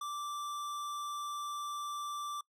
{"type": "tone with hard clipping", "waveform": "sine", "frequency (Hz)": 1172, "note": "D6", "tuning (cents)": -4, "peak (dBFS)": -39, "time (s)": [0.01, 2.41], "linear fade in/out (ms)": 5, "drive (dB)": 16, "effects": ["noise-tail reverb RT60 0.1 s tail -23 dB re dry"]}